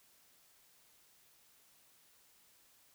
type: silence
effects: white hiss -67 dBFS RMS until 2.94 s